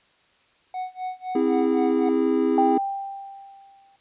triangle tone with tremolo, 740 Hz, F#5, in tune, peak -24 dBFS, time 0.74-2.09 s, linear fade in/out 2 ms, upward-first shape sine, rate 3.9 Hz, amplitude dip 95%
triangle chord, C augmented, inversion none, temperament just, 261.6 / 327 / 408.8 Hz, C4 / E4 / G#4, 0 / -14 / -27 cents, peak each -21 dBFS, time 1.35-2.78 s, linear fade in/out 5 ms
sine tone with exponential decay, 788 Hz, G5, 9 cents sharp, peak -16 dBFS, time 2.58-3.96 s, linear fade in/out 1 ms, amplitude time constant 300 ms
effects white hiss -61 dBFS RMS until 4 s + resampled to 8000 Hz

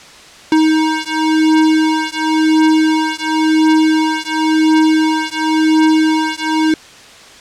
square beating tone pair, 314.2 / 315.14 Hz, D#4 / D#4, +17 / +22 cents, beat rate 0.94 Hz, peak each -14 dBFS, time 0.52-6.74 s, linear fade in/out 2 ms, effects white hiss -38 dBFS RMS until 7.4 s + low-pass 6000 Hz 12 dB/octave

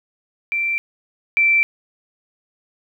sine tone pair in turn, 2349 / 2339 Hz, D7 / D7, 0 / -8 cents, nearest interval unison, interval 8 cents, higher first, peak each -18 / -12 dBFS, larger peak second, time 0.52-0.78 / 1.37-1.63 s, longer neither, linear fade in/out 0 ms, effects 9-bit

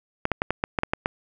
clicks, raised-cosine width 0.5 ms, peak -7 dBFS, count 9, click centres 0.254 / 0.317 / 0.419 / 0.506 / 0.639 / 0.788 / 0.834 / 0.935 / 1.059 s, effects none

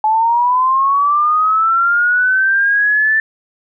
sine linear sweep, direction up, 856 to 1772 Hz, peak -10 dBFS, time 0.04-3.2 s, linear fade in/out 2 ms, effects none

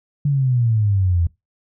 sine exponential sweep, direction down, 146.83 to 82.41 Hz, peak -14 dBFS, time 0.25-1.27 s, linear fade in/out 5 ms, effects noise-tail reverb RT60 0.2 s tail -22 dB re dry

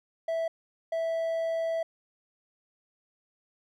triangle tone bursts at uneven times, 657 Hz, E5, 6 cents flat, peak -25 dBFS, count 2, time 0.28-0.48 / 0.92-1.83 s, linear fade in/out 5 ms, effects none

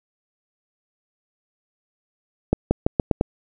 accelerating click train, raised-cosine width 2 ms, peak -3 dBFS, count 6, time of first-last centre 2.53-3.211 s, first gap 180 ms, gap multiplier 0.86, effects none

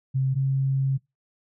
sine tone pair in turn, 133 / 135.01 Hz, C3 / C#3, +29 / -45 cents, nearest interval unison, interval 26 cents, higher second, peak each -20 dBFS, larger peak neither, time 0.14-0.35 / 0.35-0.98 s, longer second, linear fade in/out 20 ms, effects noise-tail reverb RT60 0.2 s tail -23 dB re dry

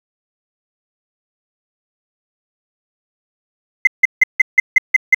sine tone bursts, 2061 Hz, C7, 27 cents flat, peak -3 dBFS, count 8, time 3.85-5.146 s, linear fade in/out 5 ms, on 22 ms, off 160 ms, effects tanh soft clip ceiling 0 dBFS + 7-bit

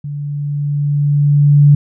sine tone with level ramp, 144.9 Hz, D3, 23 cents flat, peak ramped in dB -21 to -3 dBFS, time 0.04-1.75 s, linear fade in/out 5 ms, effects none

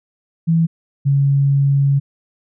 sine tone pair in turn, 164.81 / 139.39 Hz, E3 / C#3, 0 / +10 cents, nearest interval minor third, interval 290 cents, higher first, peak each -11 dBFS, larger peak neither, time 0.47-0.67 / 1.05-2 s, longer second, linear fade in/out 20 ms, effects none

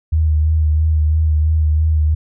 sine tone with vibrato, 77.78 Hz, D#2, in tune, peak -11 dBFS, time 0.12-2.15 s, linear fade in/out 10 ms, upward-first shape sine, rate 3 Hz, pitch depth 32 cents each way, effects none

